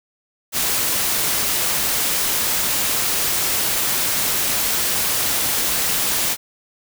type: noise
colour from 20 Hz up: white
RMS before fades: -20 dBFS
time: 0.52-6.37 s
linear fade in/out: 50 ms
effects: none